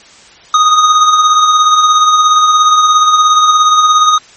square tone with tremolo, 1244.5 Hz, D#6, in tune, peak -4 dBFS, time 0.54-4.18 s, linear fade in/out 2 ms, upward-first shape sine, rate 17 Hz, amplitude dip 40%, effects white hiss -39 dBFS RMS until 4.36 s + MP3 32 kbps

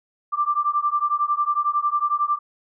sine beating tone pair, 1174.7 / 1185.7 Hz, D6 / D6, 0 / +16 cents, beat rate 11 Hz, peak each -22 dBFS, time 0.32-2.39 s, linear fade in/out 20 ms, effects none

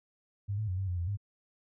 sine tone with pitch steps, 100.7 / 108 / 91.5 / 96.4 / 89.3 / 86.1 / 101.2 Hz, G2 / A2 / F#2 / G2 / F2 / F2 / G#2, +47 / -32 / -19 / -28 / +39 / -24 / -44 cents, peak -30 dBFS, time 0.48-1.173 s, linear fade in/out 20 ms, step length 99 ms, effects none

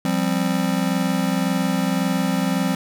square chord, F suspended second, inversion none, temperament just, 174.61 / 196.44 / 261.9 Hz, F3 / G3 / C4, 0 / +4 / +2 cents, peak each -24 dBFS, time 0.05-2.75 s, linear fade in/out 2 ms, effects none

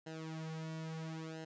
sawtooth tone with flanger, 160 Hz, D#3, 49 cents sharp, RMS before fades -44 dBFS, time 0.06-1.45 s, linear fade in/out 10 ms, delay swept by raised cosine 0.85 to 3.85 ms, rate 0.74 Hz, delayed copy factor -0.9, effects resampled to 16000 Hz + 12-bit

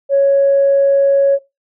sine tone, 554.4 Hz, C#5, in tune, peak -7 dBFS, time 0.09-1.39 s, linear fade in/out 50 ms, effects noise-tail reverb RT60 0.2 s tail -17 dB re dry + tanh soft clip ceiling -4 dBFS

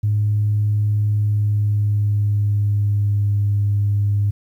sine tone with pitch glide, 104.8 to 102.05 Hz, G#2 to G#2, +16 to -30 cents, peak -14 dBFS, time 0.03-4.31 s, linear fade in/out 10 ms, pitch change -46 cents, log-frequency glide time 1.09-3.37 s, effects tanh soft clip ceiling -10 dBFS + 9-bit

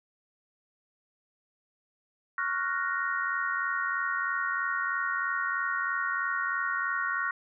sine chord, Gb major seventh, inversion second, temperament equal, 1108.7 / 1396.9 / 1480 / 1864.7 Hz, Db6 / F6 / Gb6 / Bb6, 0 / 0 / 0 / 0 cents, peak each -33 dBFS, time 2.38-7.31 s, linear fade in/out 2 ms, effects none

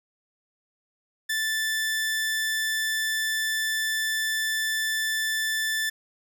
sawtooth tone, 1760 Hz, A6, in tune, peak -21 dBFS, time 1.29-5.9 s, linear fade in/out 10 ms, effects none

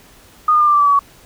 sine tone with pitch steps, 1231 / 1215.5 / 1200.1 / 1185 / 1170 / 1155.2 / 1140.6 / 1126.2 Hz, D#6 / D#6 / D6 / D6 / D6 / D6 / C#6 / C#6, -19 / -41 / +37 / +15 / -7 / -29 / +49 / +27 cents, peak -9 dBFS, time 0.48-0.992 s, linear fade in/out 5 ms, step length 64 ms, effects pink hiss -46 dBFS RMS until 1.25 s

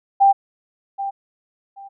sine tone with echo, 790 Hz, G5, 13 cents sharp, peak -9 dBFS, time 0.2-0.33 s, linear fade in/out 20 ms, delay 780 ms, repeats 2, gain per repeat -13 dB, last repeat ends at 1.89 s, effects none

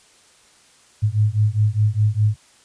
sine beating tone pair, 103.83 / 108.73 Hz, G#2 / A2, 0 / -20 cents, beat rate 4.9 Hz, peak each -18 dBFS, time 1.02-2.36 s, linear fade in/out 20 ms, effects white hiss -53 dBFS RMS until 2.64 s + resampled to 22050 Hz

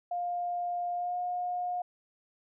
sine tone with pitch glide, 705 to 716.1 Hz, F5 to F5, +16 to +43 cents, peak -30 dBFS, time 0.11-1.82 s, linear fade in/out 5 ms, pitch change +27 cents, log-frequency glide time 0.94-1.17 s, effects none

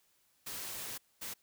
white noise bursts at uneven times, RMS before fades -42 dBFS, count 2, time 0.46-0.98 / 1.21-1.34 s, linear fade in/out 10 ms, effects white hiss -72 dBFS RMS until 1.42 s

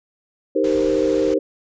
sine chord, C minor seventh, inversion first, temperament equal, 311.1 / 392 / 466.2 / 523.3 Hz, Eb4 / G4 / Bb4 / C5, 0 / 0 / 0 / 0 cents, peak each -21 dBFS, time 0.55-1.39 s, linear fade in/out 10 ms
pink noise, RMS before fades -35 dBFS, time 0.64-1.34 s, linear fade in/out 2 ms
effects resampled to 16000 Hz

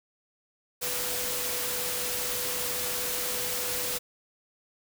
sine tone in noise, 493.9 Hz, B4, in tune, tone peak -39 dBFS, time 0.81-3.99 s, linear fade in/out 20 ms, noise white, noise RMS -31 dBFS, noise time 0.81-3.99 s, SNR -11 dB, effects none

